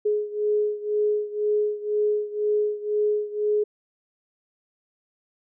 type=beating tone pair; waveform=sine; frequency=419.3 / 421.3 Hz; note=G#4 / G#4; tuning=+17 / +25 cents; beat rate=2 Hz; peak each=-23 / -26 dBFS; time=0.05-3.64 s; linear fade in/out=10 ms; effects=none